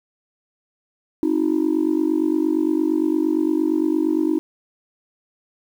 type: tone with amplitude modulation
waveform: sine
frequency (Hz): 315.4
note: D#4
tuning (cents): +24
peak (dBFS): -11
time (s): 1.23-4.39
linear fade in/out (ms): 0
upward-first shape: sine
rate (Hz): 48.7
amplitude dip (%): 100
effects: tanh soft clip ceiling -11 dBFS + 8-bit